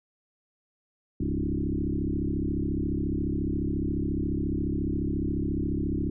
sine tone with frequency modulation, 184 Hz, F#3, 9 cents flat, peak -25 dBFS, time 1.2-6.1 s, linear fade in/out 5 ms, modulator 34.3 Hz, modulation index 4.6, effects none

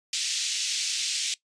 white band-pass noise, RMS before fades -29 dBFS, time 0.13-1.34 s, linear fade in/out 2 ms, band 2600 to 6900 Hz, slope 24 dB/octave, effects noise-tail reverb RT60 0.1 s tail -19 dB re dry + resampled to 22050 Hz

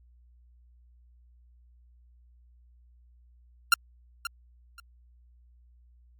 sawtooth tone with echo, 1385 Hz, F6, 15 cents flat, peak -12 dBFS, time 3.72-3.74 s, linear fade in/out 2 ms, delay 530 ms, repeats 2, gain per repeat -14 dB, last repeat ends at 4.8 s, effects added 60 Hz sine -55 dBFS peak until 6.19 s + MP3 96 kbps

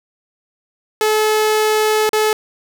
sawtooth tone with dropouts, 430.5 Hz, A4, 38 cents flat, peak -9 dBFS, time 1.01-2.33 s, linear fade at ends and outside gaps 1 ms, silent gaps 2.092-2.131 s, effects none

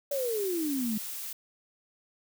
sine exponential sweep, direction down, 582 to 207.5 Hz, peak -28 dBFS, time 0.11-0.98 s, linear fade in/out 5 ms
blue noise, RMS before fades -38 dBFS, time 0.11-1.33 s, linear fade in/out 5 ms
effects none

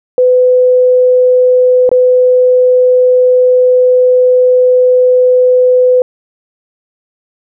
sine tone with dropouts, 503 Hz, B4, 32 cents sharp, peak -4 dBFS, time 0.18-6.02 s, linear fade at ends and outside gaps 1 ms, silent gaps 1.892-1.915 s, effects none

